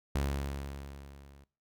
sawtooth tone with level ramp, 69.6 Hz, C#2, 8 cents sharp, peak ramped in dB -24 to -51 dBFS, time 0.15-1.44 s, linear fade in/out 5 ms, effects noise-tail reverb RT60 0.4 s tail -21 dB re dry

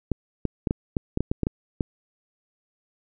clicks, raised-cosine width 3 ms, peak -10 dBFS, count 11, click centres 0.117 / 0.453 / 0.672 / 0.709 / 0.968 / 1.174 / 1.206 / 1.315 / 1.433 / 1.469 / 1.808 s, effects none

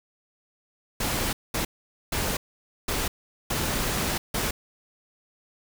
pink noise bursts at uneven times, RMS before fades -27 dBFS, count 6, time 1-1.33 / 1.54-1.65 / 2.12-2.37 / 2.88-3.08 / 3.5-4.18 / 4.34-4.51 s, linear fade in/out 5 ms, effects none

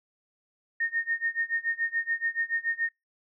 sine tone with tremolo, 1839 Hz, A#6, 24 cents flat, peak -23 dBFS, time 0.8-2.89 s, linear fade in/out 5 ms, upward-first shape sine, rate 7 Hz, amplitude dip 95%, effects noise-tail reverb RT60 0.2 s tail -25 dB re dry

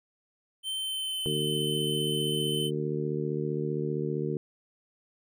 square tone with pitch glide, 3100 to 3057 Hz, G7 to G7, -20 to -44 cents, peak -31 dBFS, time 0.63-2.71 s, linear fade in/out 50 ms, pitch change -24 cents, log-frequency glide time 0.74-1.19 s
harmonic tone, 75.3 Hz, D2, 44 cents sharp, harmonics 2 / 3 / 4 / 5 / 6, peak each -32 / -37 / -37 / -33 / -35 dBFS, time 1.26-4.37 s, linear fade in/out 0 ms
effects none

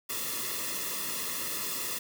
white noise with comb filter, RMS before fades -34 dBFS, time 0.09-1.99 s, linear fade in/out 10 ms, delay 1.3 ms, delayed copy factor -0.9, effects none

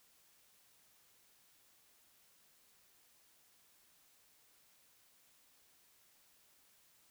silence, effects white hiss -69 dBFS RMS until 7.1 s

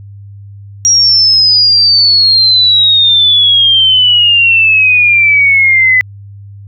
sine exponential sweep, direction down, 5710 to 2000 Hz, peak -4 dBFS, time 0.85-6.01 s, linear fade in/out 0 ms, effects added 100 Hz sine -28 dBFS peak until 6.67 s

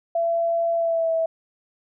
sine tone with pitch glide, 673 to 653.5 Hz, E5 to E5, +36 to -15 cents, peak -19 dBFS, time 0.15-1.26 s, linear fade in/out 5 ms, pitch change -51 cents, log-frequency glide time 0.75-1.12 s, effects none

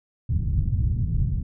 white low-pass noise, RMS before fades -23 dBFS, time 0.29-1.43 s, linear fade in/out 5 ms, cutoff 130 Hz, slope 24 dB/octave, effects none

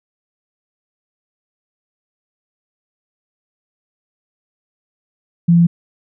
sine tone, 170.5 Hz, F3, 41 cents flat, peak -7 dBFS, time 5.48-5.67 s, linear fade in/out 10 ms, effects none

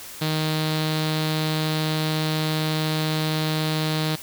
sawtooth tone with low-pass filter, 155.9 Hz, D#3, 4 cents sharp, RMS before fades -24 dBFS, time 0.21-4.16 s, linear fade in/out 10 ms, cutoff 4100 Hz, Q 4.2, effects white hiss -39 dBFS RMS until 4.22 s

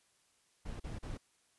brown noise bursts, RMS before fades -42 dBFS, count 3, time 0.65-1.176 s, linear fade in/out 10 ms, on 150 ms, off 38 ms, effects white hiss -72 dBFS RMS until 1.58 s + resampled to 24000 Hz

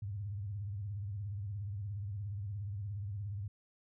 sine tone with vibrato, 101 Hz, G#2, 48 cents flat, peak -37 dBFS, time 0.02-3.48 s, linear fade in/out 5 ms, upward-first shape sine, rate 17 Hz, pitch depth 130 cents each way, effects none

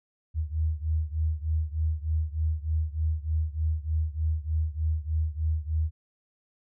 sine beating tone pair, 77.5 / 80.8 Hz, D#2 / E2, -6 / -34 cents, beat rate 3.3 Hz, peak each -27 / -29 dBFS, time 0.34-5.91 s, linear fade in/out 50 ms, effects none

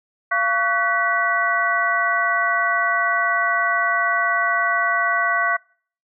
sine tone cluster, 688 / 1129 / 1497 / 1954 Hz, F5 / C#6 / F#6 / B6, -26 / +31 / +20 / -19 cents, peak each -25 / -22 / -21 / -22 dBFS, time 0.31-5.57 s, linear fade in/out 10 ms, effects noise-tail reverb RT60 0.5 s tail -26 dB re dry

